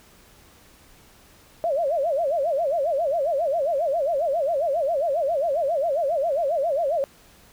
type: tone with vibrato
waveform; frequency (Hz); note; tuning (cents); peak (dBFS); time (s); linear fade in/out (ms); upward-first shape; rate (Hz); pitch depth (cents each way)
sine; 610; D#5; -34; -20; 1.64-7.04; 0; sine; 7.4; 230
effects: pink hiss -53 dBFS RMS until 7.52 s